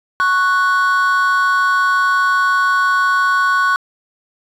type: tone pair together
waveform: triangle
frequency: 1106.7 / 1481 Hz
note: C#6 / F#6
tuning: -3 / +1 cents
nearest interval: perfect fourth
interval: 504 cents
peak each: -12 dBFS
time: 0.2-3.76 s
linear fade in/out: 0 ms
effects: tanh soft clip ceiling -5 dBFS

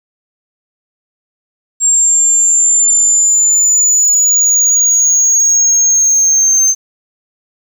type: linear sweep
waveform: sine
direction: down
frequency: 7450 to 6272 Hz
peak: -4 dBFS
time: 1.8-6.75 s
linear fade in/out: 50 ms
effects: tanh soft clip ceiling -6 dBFS + 7-bit

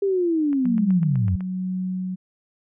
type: linear sweep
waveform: sine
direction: down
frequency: 403.2 to 82.41 Hz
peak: -18 dBFS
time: 0.02-1.36 s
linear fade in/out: 5 ms
type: click train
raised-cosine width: 0.5 ms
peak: -27 dBFS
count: 8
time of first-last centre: 0.53-1.407 s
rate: 7.98 Hz
type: tone with tremolo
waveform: sine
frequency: 185 Hz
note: F#3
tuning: in tune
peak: -23 dBFS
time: 0.64-2.16 s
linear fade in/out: 20 ms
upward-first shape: sine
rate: 1.1 Hz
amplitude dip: 25%
effects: none

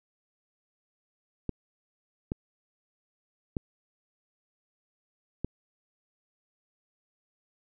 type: clicks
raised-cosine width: 3 ms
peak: -17 dBFS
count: 4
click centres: 1.493 / 2.319 / 3.568 / 5.446 s
effects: none

